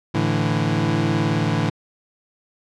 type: chord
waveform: 25% pulse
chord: A suspended fourth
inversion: none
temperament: equal with one note detuned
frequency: 110 / 146.83 / 165.48 Hz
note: A2 / D3 / E3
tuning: 0 / 0 / +7 cents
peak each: -19 dBFS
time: 0.14-1.7 s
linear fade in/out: 10 ms
effects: low-pass 5000 Hz 12 dB/octave